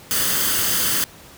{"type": "noise with comb filter", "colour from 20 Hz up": "white", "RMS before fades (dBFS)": -20, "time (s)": [0.11, 1.04], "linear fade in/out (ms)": 0, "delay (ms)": 0.63, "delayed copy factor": 0.55, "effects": ["pink hiss -44 dBFS RMS until 1.37 s", "high-pass 60 Hz 12 dB/octave"]}